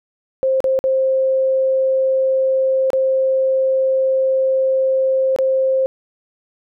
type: tone with dropouts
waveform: sine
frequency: 528 Hz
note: C5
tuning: 16 cents sharp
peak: -13 dBFS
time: 0.43-5.86 s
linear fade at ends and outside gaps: 0 ms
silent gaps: 0.604-0.642 / 0.79-0.84 / 2.903-2.932 / 5.362-5.387 s
effects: none